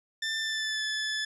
20% pulse tone with pitch glide, 1781 to 1731.3 Hz, A6 to A6, +21 to -28 cents, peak -24 dBFS, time 0.22-1.25 s, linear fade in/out 5 ms, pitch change -49 cents, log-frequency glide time 0.39-0.84 s, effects resampled to 24000 Hz

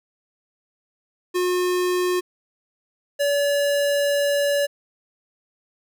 square tone pair in turn, 360 / 571.5 Hz, F#4 / D5, -47 / -47 cents, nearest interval minor sixth, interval 800 cents, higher second, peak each -20 / -19 dBFS, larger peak second, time 1.34-2.21 / 3.19-4.67 s, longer second, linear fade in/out 20 ms, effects none

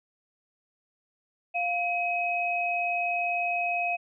sine tone pair together, 701.1 / 2539 Hz, F5 / D#7, +7 / +34 cents, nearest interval octave + minor seventh, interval 2227 cents, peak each -28 dBFS, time 1.54-3.97 s, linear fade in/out 20 ms, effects none

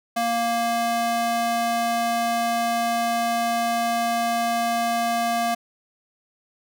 square tone with high-pass filter, 233.2 Hz, A#3, 1 cent sharp, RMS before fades -23 dBFS, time 0.16-5.55 s, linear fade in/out 10 ms, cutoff 500 Hz, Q 9.3, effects none

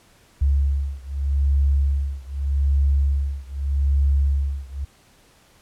sine beating tone pair, 69.3 / 70.12 Hz, C#2 / C#2, 0 / +20 cents, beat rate 0.82 Hz, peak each -20 / -21 dBFS, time 0.41-4.85 s, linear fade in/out 10 ms, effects pink hiss -55 dBFS RMS until 5.61 s + low-pass 12000 Hz 12 dB/octave

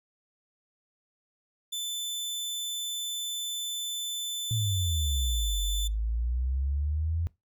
sawtooth tone, 3520 Hz, A7, in tune, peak -28 dBFS, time 1.72-5.88 s, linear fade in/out 10 ms
sine exponential two-way sweep, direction down then up, 116.54 to 47 to 85.3 Hz, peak -26 dBFS, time 4.51-7.27 s, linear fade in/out 0 ms, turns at 5.61 s
effects noise-tail reverb RT60 0.2 s tail -21 dB re dry

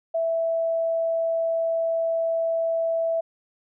sine tone, 659.3 Hz, E5, in tune, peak -21 dBFS, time 0.14-3.21 s, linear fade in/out 10 ms, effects none

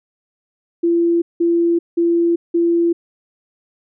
sine tone bursts, 339.8 Hz, F4, 47 cents flat, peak -12 dBFS, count 4, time 0.83-2.93 s, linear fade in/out 10 ms, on 390 ms, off 180 ms, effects none

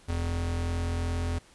square tone pair together, 42.3 / 84.8 Hz, E1 / E2, +45 / +50 cents, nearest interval octave, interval 1205 cents, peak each -35 / -29 dBFS, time 0.08-1.39 s, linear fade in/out 10 ms, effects pink hiss -57 dBFS RMS until 1.54 s + resampled to 24000 Hz

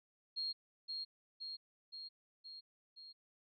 sine tone with echo, 4251 Hz, C8, 27 cents sharp, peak -37 dBFS, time 0.36-0.53 s, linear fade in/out 20 ms, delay 520 ms, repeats 5, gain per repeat -3 dB, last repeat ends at 3.13 s, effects none

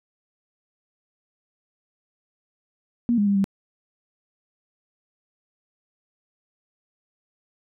sine tone with pitch steps, 237.7 / 205 / 200.3 / 196 Hz, A#3 / G#3 / G3 / G3, +34 / -22 / +38 / 0 cents, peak -17 dBFS, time 3.09-3.442 s, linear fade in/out 0 ms, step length 88 ms, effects none

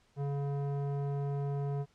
square tone with low-pass filter, 141.2 Hz, C#3, 32 cents sharp, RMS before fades -34 dBFS, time 0.16-1.86 s, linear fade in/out 50 ms, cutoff 720 Hz, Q 0.99, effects pink hiss -69 dBFS RMS until 1.94 s + low-pass 7000 Hz 12 dB/octave

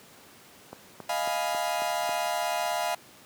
click train, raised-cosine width 1 ms, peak -24 dBFS, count 6, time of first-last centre 0.73-2.092 s, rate 3.67 Hz
40% pulse chord, F half-diminished seventh, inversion third, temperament equal, 622.3 / 698.5 / 830.6 / 987.8 Hz, Eb5 / F5 / Ab5 / Cb6, 0 / 0 / 0 / 0 cents, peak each -33 / -29 / -33 / -34 dBFS, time 1.09-2.95 s, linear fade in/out 5 ms
effects pink hiss -52 dBFS RMS until 3.25 s + high-pass 150 Hz 12 dB/octave

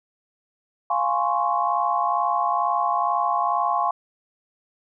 sine chord, Db major seventh, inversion first, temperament equal, 698.5 / 830.6 / 1046.5 / 1108.7 Hz, F5 / Ab5 / C6 / Db6, 0 / 0 / 0 / 0 cents, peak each -25 dBFS, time 0.9-3.91 s, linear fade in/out 5 ms, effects none

